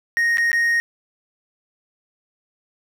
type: tone with dropouts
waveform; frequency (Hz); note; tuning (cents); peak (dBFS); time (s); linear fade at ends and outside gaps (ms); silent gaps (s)
triangle; 1864.7; A#6; 0; -14; 0.17-0.8; 0; 0.372-0.382 / 0.517-0.53
effects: none